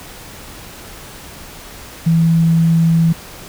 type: tone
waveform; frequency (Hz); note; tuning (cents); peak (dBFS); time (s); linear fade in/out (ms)
sine; 164.81; E3; 0; -9; 2.06-3.13; 10
effects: pink hiss -35 dBFS RMS until 3.48 s